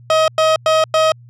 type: tone bursts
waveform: 30% pulse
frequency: 633 Hz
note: D#5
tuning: 30 cents sharp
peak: -8 dBFS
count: 4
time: 0.1-1.12 s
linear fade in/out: 2 ms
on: 180 ms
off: 100 ms
effects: added 120 Hz sine -39 dBFS peak until 1.29 s + low-pass 6000 Hz 12 dB/octave